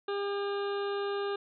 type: harmonic tone with a mistuned harmonic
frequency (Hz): 402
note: G4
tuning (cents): +44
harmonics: 1 / 2 / 3 / 4 / 6 / 7 / 8 / 9 / 10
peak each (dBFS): -31 / -41 / -40 / -43 / -54 / -49 / -58 / -48 / -53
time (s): 0.08-1.36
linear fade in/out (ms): 5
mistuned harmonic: 7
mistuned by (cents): +18
effects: none